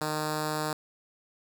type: tone with notch filter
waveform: 5% pulse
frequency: 153.4 Hz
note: D#3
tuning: 24 cents flat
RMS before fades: -31 dBFS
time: 0.01-0.73 s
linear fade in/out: 2 ms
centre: 2100 Hz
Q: 1.6
effects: none